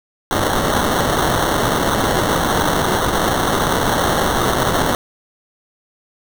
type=noise with sample-and-hold; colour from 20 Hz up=violet; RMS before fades=-17 dBFS; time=0.31-4.95 s; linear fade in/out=0 ms; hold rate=2450 Hz; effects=none